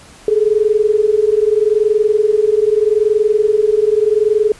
sine tone pair together, 415.3 / 436.1 Hz, G#4 / A4, 0 / -15 cents, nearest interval minor second, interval 85 cents, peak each -13 dBFS, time 0.28-4.52 s, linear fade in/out 2 ms, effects pink hiss -41 dBFS RMS until 4.59 s + resampled to 24000 Hz

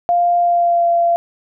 sine tone with pitch glide, 698.5 to 685.7 Hz, F5 to F5, 0 to -32 cents, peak -11 dBFS, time 0.09-1.16 s, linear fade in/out 0 ms, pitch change -32 cents, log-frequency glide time 0.39-0.88 s, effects none

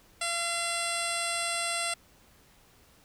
10% pulse tone with low-pass filter, 683 Hz, F5, 39 cents flat, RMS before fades -31 dBFS, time 0.21-1.94 s, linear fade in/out 5 ms, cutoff 8000 Hz, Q 6.4, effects pink hiss -60 dBFS RMS until 3.04 s

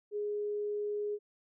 sine tone, 415.3 Hz, G#4, in tune, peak -32 dBFS, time 0.11-1.19 s, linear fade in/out 50 ms, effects none

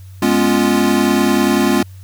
square chord, C# dominant seventh, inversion second, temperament equal, 207.7 / 246.9 / 277.2 / 349.2 Hz, G#3 / B3 / C#4 / E#4, 0 / 0 / 0 / 0 cents, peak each -18 dBFS, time 0.22-1.83 s, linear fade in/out 5 ms, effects added 94 Hz sine -33 dBFS peak until 2.03 s + white hiss -51 dBFS RMS until 2.03 s

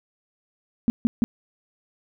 sine tone bursts, 233.1 Hz, A#3, in tune, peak -15 dBFS, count 3, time 0.88-1.24 s, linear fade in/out 0 ms, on 20 ms, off 150 ms, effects none

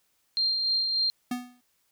sine tone with tremolo, 4186 Hz, C8, in tune, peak -22 dBFS, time 0.37-1.1 s, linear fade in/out 0 ms, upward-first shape sine, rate 3.4 Hz, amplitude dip 35%
square tone with exponential decay, 246.9 Hz, B3, in tune, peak -26 dBFS, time 1.31-1.61 s, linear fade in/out 5 ms, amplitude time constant 64 ms
effects white hiss -71 dBFS RMS until 1.91 s

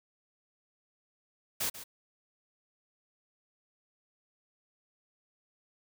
white noise with echo, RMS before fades -32 dBFS, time 1.6-1.7 s, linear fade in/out 10 ms, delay 140 ms, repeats 1, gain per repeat -13 dB, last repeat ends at 1.84 s, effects none

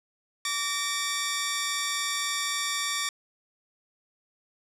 10% pulse tone pair together, 1154 / 1837.7 Hz, D6 / A#6, -31 / -25 cents, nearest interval minor sixth, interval 806 cents, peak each -21 dBFS, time 0.45-3.09 s, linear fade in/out 2 ms, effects low-pass 11000 Hz 12 dB/octave

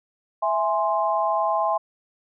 sine chord, E augmented, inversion none, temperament equal, 659.3 / 830.6 / 1046.5 Hz, E5 / G#5 / B#5, 0 / 0 / 0 cents, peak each -24 dBFS, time 0.42-1.78 s, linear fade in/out 10 ms, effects none

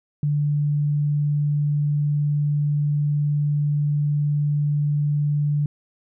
sine tone, 146.83 Hz, D3, in tune, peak -18 dBFS, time 0.23-5.66 s, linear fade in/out 2 ms, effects none

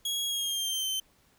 sawtooth tone with pitch glide, 3314 to 3092 Hz, G#7 to G7, -4 to -24 cents, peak -26 dBFS, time 0.05-1 s, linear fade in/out 5 ms, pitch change -120 cents, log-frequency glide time 0.25-0.88 s, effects pink hiss -65 dBFS RMS until 1.38 s

